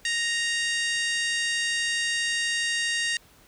harmonic tone, 932.3 Hz, A#5, in tune, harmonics 2 / 3 / 4 / 5 / 6 / 7 / 8 / 9 / 10, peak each -27 / -31 / -33 / -35 / -37 / -38 / -39 / -40 / -41 dBFS, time 0.05-3.17 s, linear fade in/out 2 ms, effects pink hiss -56 dBFS RMS until 3.47 s

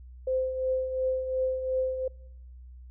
sine tone with tremolo, 518 Hz, C5, 17 cents flat, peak -23 dBFS, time 0.27-2.08 s, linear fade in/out 5 ms, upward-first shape triangle, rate 2.8 Hz, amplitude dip 60%, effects noise-tail reverb RT60 0.9 s tail -26 dB re dry + added 62 Hz sine -44 dBFS peak until 2.9 s

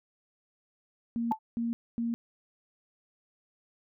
sine tone bursts, 233.1 Hz, A#3, in tune, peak -28 dBFS, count 3, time 1.16-2.14 s, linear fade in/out 0 ms, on 160 ms, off 250 ms
sine tone with exponential decay, 874 Hz, A5, 12 cents flat, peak -21 dBFS, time 1.31-1.39 s, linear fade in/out 5 ms, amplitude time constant 16 ms
effects none

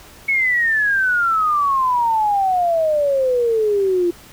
sine exponential sweep, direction down, 2217 to 341.6 Hz, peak -14 dBFS, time 0.28-4.11 s, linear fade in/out 10 ms, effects pink hiss -43 dBFS RMS until 4.32 s

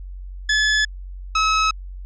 sawtooth tone pair in turn, 1718 / 1287 Hz, A6 / E6, -42 / -42 cents, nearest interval perfect fourth, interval 500 cents, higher first, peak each -12 dBFS, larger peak neither, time 0.49-0.85 / 1.35-1.71 s, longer neither, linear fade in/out 5 ms, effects added 46 Hz sine -31 dBFS peak until 2.05 s + resampled to 16000 Hz

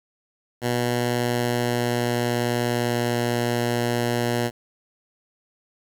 10% pulse tone with pitch glide, 121.5 to 119.69 Hz, B2 to A#2, -28 to +46 cents, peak -13 dBFS, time 0.61-4.51 s, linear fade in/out 50 ms, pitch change -26 cents, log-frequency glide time 0.89-3.02 s, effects 8-bit

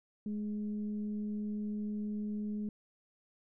sine tone with frequency modulation, 210 Hz, G#3, 19 cents sharp, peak -34 dBFS, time 0.26-2.69 s, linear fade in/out 2 ms, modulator 207 Hz, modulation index 0.31, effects none

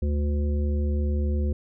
harmonic tone with a mistuned harmonic, 72.5 Hz, D2, 22 cents flat, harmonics 1 / 3 / 5 / 7, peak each -22 / -32 / -36 / -39 dBFS, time 0.02-1.53 s, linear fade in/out 5 ms, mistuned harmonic 1, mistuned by +44 cents, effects none

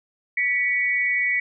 sine tone pair together, 1962 / 2244 Hz, B6 / C#7, -12 / +21 cents, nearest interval major second, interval 233 cents, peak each -22 dBFS, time 0.37-1.4 s, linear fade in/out 5 ms, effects none

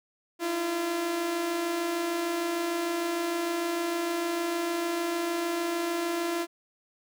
sawtooth tone pair together, 314.5 / 341.1 Hz, D#4 / F4, +19 / -41 cents, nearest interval minor second, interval 140 cents, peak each -34 / -24 dBFS, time 0.39-6.47 s, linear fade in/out 50 ms, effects none

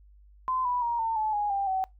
sine tone with pitch steps, 1028 / 984.4 / 942.7 / 902.7 / 864.4 / 827.8 / 792.7 / 759.1 Hz, C6 / B5 / A#5 / A5 / A5 / G#5 / G5 / F#5, -31 / -6 / +19 / +44 / -31 / -6 / +19 / +44 cents, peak -25 dBFS, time 0.48-1.84 s, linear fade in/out 0 ms, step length 170 ms, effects noise-tail reverb RT60 0.2 s tail -25 dB re dry + added 50 Hz sine -52 dBFS peak until 1.99 s

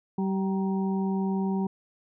harmonic tone with a mistuned harmonic, 192.7 Hz, G3, 29 cents flat, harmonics 1 / 2 / 4 / 5, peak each -25 / -33 / -39 / -39 dBFS, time 0.18-1.67 s, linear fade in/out 5 ms, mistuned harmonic 5, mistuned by -45 cents, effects none

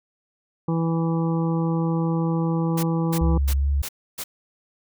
harmonic tone, 164.81 Hz, E3, in tune, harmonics 1 / 2 / 3 / 5 / 6 / 7, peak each -21 / -27 / -31 / -35 / -37 / -38 dBFS, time 0.68-3.38 s, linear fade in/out 5 ms
white noise bursts, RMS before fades -31 dBFS, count 5, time 2.77-4.24 s, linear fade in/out 10 ms, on 62 ms, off 290 ms
sine tone with vibrato, 69.4 Hz, C#2, 3 cents sharp, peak -18 dBFS, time 3.21-3.82 s, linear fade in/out 5 ms, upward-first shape sine, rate 2.5 Hz, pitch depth 31 cents each way
effects none

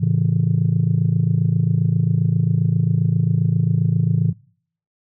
sine chord, A major, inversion none, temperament just, 110 / 137.5 / 165 Hz, A2 / C#3 / E3, 0 / -14 / +2 cents, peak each -18 dBFS, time 0-4.33 s, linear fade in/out 20 ms, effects noise-tail reverb RT60 0.6 s tail -25 dB re dry + tanh soft clip ceiling -8 dBFS

